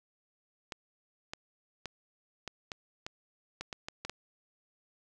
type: clicks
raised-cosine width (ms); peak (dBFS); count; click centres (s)
0.2; -21; 11; 0.722 / 1.335 / 1.857 / 2.477 / 2.718 / 3.065 / 3.61 / 3.728 / 3.885 / 4.05 / 4.096
effects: none